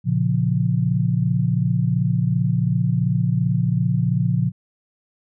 sine chord, Bb minor, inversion none, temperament equal with one note detuned, 116.54 / 139.31 / 174.61 Hz, Bb2 / Db3 / F3, 0 / +9 / 0 cents, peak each -21 dBFS, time 0.04-4.52 s, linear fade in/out 50 ms, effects none

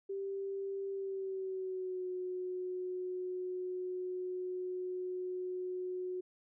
sine tone with pitch glide, 392 to 365.7 Hz, G4 to F#4, 0 to -20 cents, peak -36 dBFS, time 0.09-6.21 s, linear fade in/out 10 ms, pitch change -120 cents, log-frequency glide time 0.91-2.08 s, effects none

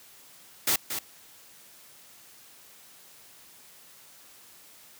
white noise with echo, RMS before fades -24 dBFS, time 0.67-0.76 s, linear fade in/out 5 ms, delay 230 ms, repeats 1, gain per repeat -8 dB, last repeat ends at 0.99 s, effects white hiss -53 dBFS RMS until 4.99 s + high-pass 80 Hz 12 dB/octave

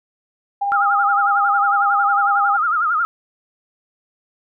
sine tone with tremolo, 804 Hz, G5, 44 cents sharp, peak -16 dBFS, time 0.61-2.57 s, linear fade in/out 10 ms, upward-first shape triangle, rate 16 Hz, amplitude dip 30%
sine tone with vibrato, 1318.5 Hz, E6, in tune, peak -15 dBFS, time 0.72-3.05 s, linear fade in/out 0 ms, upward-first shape sine, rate 11 Hz, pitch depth 130 cents each way
effects none

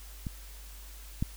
clicks, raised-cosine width 5 ms, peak -22 / -16 dBFS, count 2, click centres 0.268 / 1.225 s, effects added 50 Hz sine -45 dBFS peak until 1.36 s + white hiss -52 dBFS RMS until 1.36 s

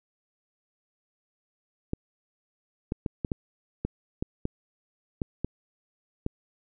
clicks, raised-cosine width 3 ms, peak -15 dBFS, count 11, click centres 1.934 / 2.921 / 3.062 / 3.248 / 3.318 / 3.85 / 4.225 / 4.454 / 5.218 / 5.446 / 6.264 s, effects none

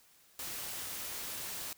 white noise, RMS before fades -41 dBFS, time 0.39-1.73 s, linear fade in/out 2 ms, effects white hiss -64 dBFS RMS until 1.77 s

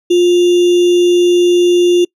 sine tone with sample-and-hold, 352.5 Hz, F4, 16 cents sharp, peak -6 dBFS, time 0.1-2.05 s, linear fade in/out 10 ms, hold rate 3150 Hz, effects noise-tail reverb RT60 0.1 s tail -26 dB re dry + low-pass 7000 Hz 12 dB/octave

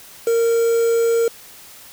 triangle tone with quantisation, 461.9 Hz, A#4, 16 cents flat, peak -12 dBFS, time 0.27-1.28 s, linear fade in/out 2 ms, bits 5, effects white hiss -42 dBFS RMS until 1.92 s

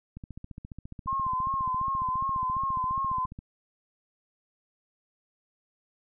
click train, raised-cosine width 5 ms, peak -28 dBFS, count 48, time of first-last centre 0.17-3.389 s, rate 14.6 Hz
sine tone with vibrato, 1051 Hz, C6, 7 cents sharp, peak -26 dBFS, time 1.07-3.26 s, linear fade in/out 10 ms, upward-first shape sine, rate 2.7 Hz, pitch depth 52 cents each way
effects none

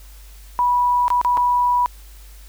sine tone with dropouts, 979 Hz, B5, 15 cents flat, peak -14 dBFS, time 0.59-1.86 s, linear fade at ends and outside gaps 0 ms, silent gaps 1.081-1.103 / 1.214-1.248 / 1.371-1.376 s, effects added 50 Hz sine -39 dBFS peak until 2.48 s + white hiss -49 dBFS RMS until 2.48 s

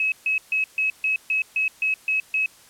sine tone bursts, 2568 Hz, E7, 46 cents flat, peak -19 dBFS, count 10, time 0-2.46 s, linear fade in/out 2 ms, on 120 ms, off 140 ms, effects white hiss -51 dBFS RMS until 2.69 s + low-pass 12000 Hz 12 dB/octave

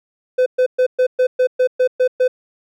triangle tone bursts, 507 Hz, B4, 45 cents sharp, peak -9 dBFS, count 10, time 0.38-2.28 s, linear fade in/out 10 ms, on 82 ms, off 120 ms, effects none

